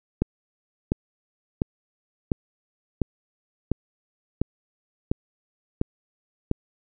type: click train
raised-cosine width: 3 ms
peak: -8 dBFS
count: 10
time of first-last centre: 0.22-6.514 s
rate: 1.43 Hz
effects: none